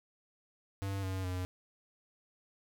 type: tone with pitch steps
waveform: square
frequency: 98 / 94.55 / 91.23 Hz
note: G2 / F#2 / F#2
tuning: 0 / +38 / -24 cents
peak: -35 dBFS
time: 0.82-1.45 s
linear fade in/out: 0 ms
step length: 210 ms
effects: 12-bit